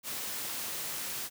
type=noise; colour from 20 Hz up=white; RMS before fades=-37 dBFS; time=0.03-1.3 s; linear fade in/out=50 ms; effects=high-pass 100 Hz 12 dB/octave